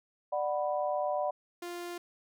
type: chord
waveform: sine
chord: B minor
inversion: first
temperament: just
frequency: 592.7 / 740.8 / 987.8 Hz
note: D5 / F#5 / B5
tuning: +16 / +2 / 0 cents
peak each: -31 / -33 / -37 dBFS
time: 0.32-1.31 s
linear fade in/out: 10 ms
type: tone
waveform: sawtooth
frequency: 349.2 Hz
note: F4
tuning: in tune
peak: -34 dBFS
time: 1.62-1.98 s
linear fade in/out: 5 ms
effects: none